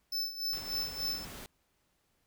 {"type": "tone with tremolo", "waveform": "square", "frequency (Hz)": 5274, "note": "E8", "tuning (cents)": 0, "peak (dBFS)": -31, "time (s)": [0.12, 1.25], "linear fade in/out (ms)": 5, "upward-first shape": "sine", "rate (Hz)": 3.4, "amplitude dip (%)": 75}
{"type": "noise", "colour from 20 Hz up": "pink", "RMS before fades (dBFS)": -46, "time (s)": [0.53, 1.46], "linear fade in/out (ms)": 0}
{"effects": ["pink hiss -75 dBFS RMS until 2.26 s"]}